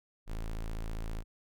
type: tone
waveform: square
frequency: 27.5 Hz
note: A0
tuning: in tune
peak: -35 dBFS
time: 0.26-1.24 s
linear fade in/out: 50 ms
effects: none